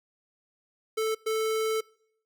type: tone bursts at uneven times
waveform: square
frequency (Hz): 440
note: A4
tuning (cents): 0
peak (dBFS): -26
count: 2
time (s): 0.97-1.15 / 1.26-1.81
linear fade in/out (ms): 10
effects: noise-tail reverb RT60 0.7 s tail -25 dB re dry